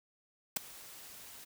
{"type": "noise with ADSR envelope", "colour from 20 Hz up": "white", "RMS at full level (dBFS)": -28, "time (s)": [0.56, 1.45], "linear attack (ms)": 8, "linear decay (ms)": 7, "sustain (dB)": -23, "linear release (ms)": 16, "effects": []}